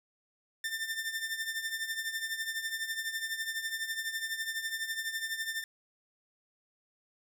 sawtooth tone with tremolo, 1793 Hz, A6, 32 cents sharp, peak -27 dBFS, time 0.64-5.64 s, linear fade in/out 2 ms, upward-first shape triangle, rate 12 Hz, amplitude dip 75%, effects none

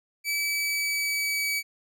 sawtooth tone with pitch glide, 2300 to 2280 Hz, D7 to C#7, -37 to +48 cents, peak -22 dBFS, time 0.24-1.63 s, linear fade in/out 50 ms, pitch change -15 cents, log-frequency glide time 0.35-1.49 s, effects none

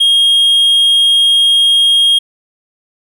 triangle tone, 3250 Hz, G#7, 38 cents flat, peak -5 dBFS, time 0-2.19 s, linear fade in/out 10 ms, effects none

